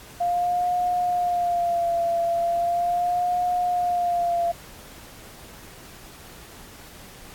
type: tone with vibrato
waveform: sine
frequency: 698.5 Hz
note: F5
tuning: in tune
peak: -20 dBFS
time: 0.2-4.52 s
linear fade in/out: 10 ms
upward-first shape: sine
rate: 0.38 Hz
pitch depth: 44 cents each way
effects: pink hiss -45 dBFS RMS until 7.34 s + AAC 64 kbps